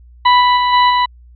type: tone with level steps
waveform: 40% pulse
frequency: 987.8 Hz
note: B5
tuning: in tune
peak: -6 / -8 / -11 / -7 / -10 dBFS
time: 0.25-1.06 s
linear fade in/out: 10 ms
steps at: 0.4 / 0.56 / 0.72 / 0.89 s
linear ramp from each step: 20 ms
effects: added 60 Hz sine -39 dBFS peak until 1.35 s + resampled to 11025 Hz